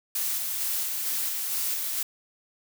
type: noise with tremolo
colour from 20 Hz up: blue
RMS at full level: -28 dBFS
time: 0.15-2.03 s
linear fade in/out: 5 ms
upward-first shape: square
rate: 2.2 Hz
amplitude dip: 25%
effects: none